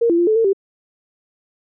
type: tone with pitch steps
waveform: sine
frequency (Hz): 466.4 / 339.5 / 346.4 / 434.5 / 453.4 / 390.9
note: A#4 / F4 / F4 / A4 / A#4 / G4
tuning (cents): +1 / -49 / -14 / -22 / -48 / -5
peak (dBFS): -12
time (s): 0.01-0.532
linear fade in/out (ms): 10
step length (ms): 87
effects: none